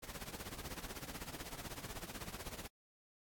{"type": "noise with tremolo", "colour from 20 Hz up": "pink", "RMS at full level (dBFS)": -44, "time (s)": [0.02, 2.68], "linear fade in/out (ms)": 20, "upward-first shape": "triangle", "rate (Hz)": 16, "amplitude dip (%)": 85, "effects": ["AAC 64 kbps"]}